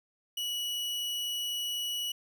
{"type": "tone", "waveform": "40% pulse", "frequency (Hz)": 2934, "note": "F#7", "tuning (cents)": -15, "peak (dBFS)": -31, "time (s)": [0.37, 2.12], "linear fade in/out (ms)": 5, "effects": []}